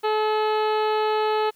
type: harmonic tone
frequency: 430 Hz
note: A4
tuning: 40 cents flat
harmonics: 1 / 2 / 3 / 4 / 5 / 6 / 7 / 8 / 9 / 10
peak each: -22 / -24 / -30 / -37 / -41 / -38 / -39 / -45 / -42 / -42 dBFS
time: 0.03-1.51 s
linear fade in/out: 20 ms
effects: white hiss -60 dBFS RMS until 1.55 s